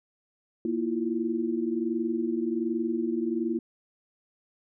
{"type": "tone cluster", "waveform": "sine", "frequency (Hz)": [233.9, 325.3, 346.6], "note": ["A#3", "E4", "F4"], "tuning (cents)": [6, -23, -13], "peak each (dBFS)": -30, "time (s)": [0.65, 3.59], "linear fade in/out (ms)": 2, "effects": []}